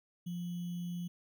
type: tone with sample-and-hold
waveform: sine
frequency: 174.61 Hz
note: F3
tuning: in tune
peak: -36 dBFS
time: 0.26-1.08 s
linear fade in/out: 10 ms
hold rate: 3150 Hz
effects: none